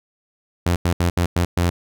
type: tone bursts at uneven times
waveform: sawtooth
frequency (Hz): 87.1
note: F2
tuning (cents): -4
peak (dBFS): -12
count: 6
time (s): 0.66-0.76 / 0.85-0.93 / 1-1.1 / 1.17-1.26 / 1.36-1.45 / 1.57-1.7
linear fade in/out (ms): 5
effects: none

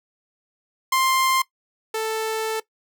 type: tone pair in turn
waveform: sawtooth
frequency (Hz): 1051 / 441.1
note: C6 / A4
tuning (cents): +7 / +4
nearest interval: octave + minor third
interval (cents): 1503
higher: first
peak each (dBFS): -14 / -19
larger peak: first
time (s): 0.92-1.42 / 1.94-2.6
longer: second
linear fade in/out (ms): 5
effects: noise-tail reverb RT60 0.1 s tail -19 dB re dry

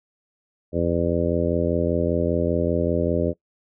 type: harmonic tone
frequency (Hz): 85.1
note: F2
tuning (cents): -44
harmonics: 1 / 2 / 3 / 4 / 5 / 6 / 7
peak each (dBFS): -27 / -27 / -27 / -27 / -27 / -27 / -27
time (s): 0.72-3.34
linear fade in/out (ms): 50
effects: noise-tail reverb RT60 0.1 s tail -21 dB re dry

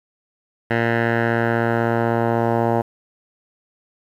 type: tone with low-pass filter sweep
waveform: 10% pulse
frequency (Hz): 116.2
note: A#2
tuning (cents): -5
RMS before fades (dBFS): -19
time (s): 0.7-2.82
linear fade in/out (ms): 10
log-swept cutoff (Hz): 2000 to 930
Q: 2.5
effects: 8-bit

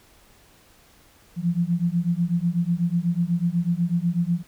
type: beating tone pair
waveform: sine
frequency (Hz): 168.4 / 176.5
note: E3 / F3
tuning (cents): +37 / +19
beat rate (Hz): 8.1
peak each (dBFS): -23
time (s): 1.36-4.43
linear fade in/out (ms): 50
effects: pink hiss -55 dBFS RMS until 4.47 s

